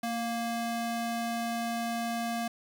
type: ring-modulated tone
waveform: square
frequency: 466.2 Hz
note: A#4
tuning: in tune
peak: -28 dBFS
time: 0.03-2.48 s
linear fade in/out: 5 ms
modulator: 236 Hz
effects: none